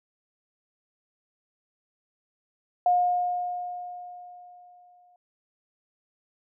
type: tone with exponential decay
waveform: sine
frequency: 715 Hz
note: F5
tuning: 41 cents sharp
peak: -17 dBFS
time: 2.86-5.16 s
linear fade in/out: 2 ms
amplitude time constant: 500 ms
effects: none